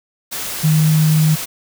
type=tone in noise; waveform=sine; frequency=155.56 Hz; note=D#3; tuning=in tune; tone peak=-10 dBFS; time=0.63-1.36 s; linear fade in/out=20 ms; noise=white; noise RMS=-25 dBFS; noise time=0.31-1.46 s; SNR=+12 dB; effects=none